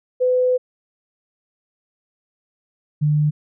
sine tone pair in turn, 504 / 149.84 Hz, B4 / D3, +35 / +35 cents, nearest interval octave + major sixth, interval 2100 cents, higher first, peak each -14 dBFS, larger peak neither, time 0.2-0.58 / 3.01-3.31 s, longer first, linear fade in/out 20 ms, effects none

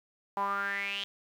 sawtooth tone with band-pass filter sweep, 199.1 Hz, G3, 27 cents sharp, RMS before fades -33 dBFS, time 0.37-1.04 s, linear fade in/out 0 ms, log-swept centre 900 to 3300 Hz, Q 8, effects 10-bit

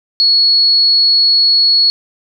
sine tone, 4360 Hz, C#8, 29 cents flat, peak -7 dBFS, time 0.2-1.9 s, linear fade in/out 0 ms, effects none

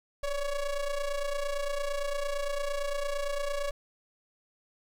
square ring-modulated tone, 279.6 Hz, C#4, 15 cents sharp, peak -27 dBFS, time 0.23-3.71 s, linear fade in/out 5 ms, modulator 294 Hz, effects low-pass 11000 Hz 12 dB/octave + 10-bit

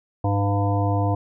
harmonic tone with a mistuned harmonic, 100.2 Hz, G2, 38 cents sharp, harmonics 1 / 3 / 5 / 7 / 9 / 10, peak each -20 / -27 / -30 / -27 / -31 / -34 dBFS, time 0.24-1.15 s, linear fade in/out 5 ms, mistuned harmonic 1, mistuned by +32 cents, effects none

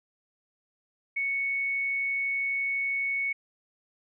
sine tone, 2217 Hz, C#7, in tune, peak -26 dBFS, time 1.16-3.33 s, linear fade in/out 10 ms, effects none

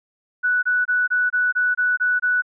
sine tone bursts, 1480 Hz, F#6, in tune, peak -16 dBFS, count 9, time 0.43-2.422 s, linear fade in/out 20 ms, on 200 ms, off 24 ms, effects none

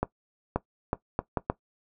accelerating click train, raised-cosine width 1 ms, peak -11 dBFS, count 6, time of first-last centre 0.03-1.5 s, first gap 530 ms, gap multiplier 0.7, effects noise-tail reverb RT60 0.1 s tail -17 dB re dry

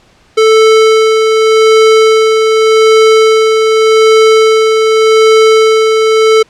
square tone with tremolo, 440 Hz, A4, in tune, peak -3 dBFS, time 0.37-6.43 s, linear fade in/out 10 ms, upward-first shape sine, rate 0.85 Hz, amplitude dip 35%, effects pink hiss -46 dBFS RMS until 6.49 s + low-pass 6000 Hz 12 dB/octave

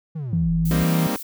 triangle linear two-way sweep, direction down then up, 166.9 to 43.5 to 68.1 Hz, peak -24 dBFS, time 0.15-0.84 s, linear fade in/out 10 ms, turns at 0.51 s
sine tone with vibrato, 164.81 Hz, E3, in tune, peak -18 dBFS, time 0.33-1.07 s, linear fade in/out 2 ms, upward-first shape square, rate 2.2 Hz, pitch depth 10 cents each way
violet noise, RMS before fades -34 dBFS, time 0.65-1.23 s, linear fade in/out 5 ms
sawtooth chord, C minor seventh, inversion second, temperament equal, 196 / 233.1 / 261.6 / 311.1 Hz, G3 / Bb3 / C4 / Eb4, 0 / 0 / 0 / 0 cents, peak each -24 / -23 / -24 / -27 dBFS, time 0.71-1.16 s, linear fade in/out 0 ms
effects none

